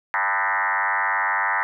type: tone with frequency modulation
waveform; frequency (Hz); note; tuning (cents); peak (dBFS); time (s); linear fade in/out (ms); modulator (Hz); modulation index
sine; 1393; F6; -5; -19; 0.14-1.63; 0; 98.3; 6
effects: none